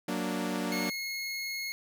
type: chord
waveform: sawtooth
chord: Gb augmented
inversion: none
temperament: equal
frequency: 185 / 233.1 / 293.7 Hz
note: Gb3 / Bb3 / D4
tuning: 0 / 0 / 0 cents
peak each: -31 dBFS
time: 0.08-0.9 s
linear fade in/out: 5 ms
type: tone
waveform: 25% pulse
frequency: 2165 Hz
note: C#7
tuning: 41 cents flat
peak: -30 dBFS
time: 0.72-1.72 s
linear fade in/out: 0 ms
effects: none